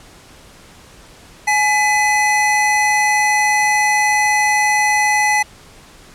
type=tone pair together; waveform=square; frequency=842.2 / 2003 Hz; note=G#5 / B6; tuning=+24 / +24 cents; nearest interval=octave + minor third; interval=1500 cents; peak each=-16 dBFS; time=1.47-5.43 s; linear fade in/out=10 ms; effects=pink hiss -43 dBFS RMS until 6.14 s + low-pass 10000 Hz 12 dB/octave